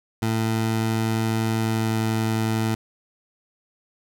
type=tone with pitch glide; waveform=20% pulse; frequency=111.8 to 111.09 Hz; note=A2 to A2; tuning=+28 to +17 cents; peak=-16 dBFS; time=0.22-2.75 s; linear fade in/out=5 ms; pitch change=-11 cents; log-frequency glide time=1.55-1.96 s; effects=none